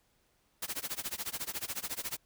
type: noise with tremolo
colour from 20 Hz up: white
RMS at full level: -35 dBFS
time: 0.62-2.17 s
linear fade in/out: 5 ms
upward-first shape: sine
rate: 14 Hz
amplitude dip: 95%
effects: pink hiss -72 dBFS RMS until 2.25 s